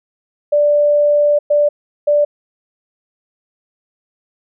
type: tone bursts at uneven times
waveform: sine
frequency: 587.3 Hz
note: D5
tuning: in tune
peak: -9 dBFS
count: 3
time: 0.52-1.39 / 1.5-1.69 / 2.07-2.25 s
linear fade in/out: 10 ms
effects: none